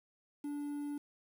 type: tone with quantisation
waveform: triangle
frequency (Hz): 290.1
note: D4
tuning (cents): -21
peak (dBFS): -35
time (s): 0.44-0.98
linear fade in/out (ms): 5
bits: 10
effects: none